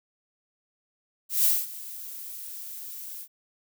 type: noise with ADSR envelope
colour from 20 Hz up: violet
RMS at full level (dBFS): -20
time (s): 1.29-3.28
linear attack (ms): 160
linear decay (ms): 210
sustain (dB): -19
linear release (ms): 71
effects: none